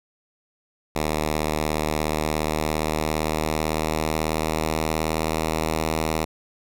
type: tone with pitch glide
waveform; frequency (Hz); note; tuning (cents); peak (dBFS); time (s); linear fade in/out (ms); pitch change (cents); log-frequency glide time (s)
5% pulse; 76.9 to 79.24; D#2 to D#2; -20 to +32; -11; 0.95-6.25; 10; +52; 1.89-5.36
effects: none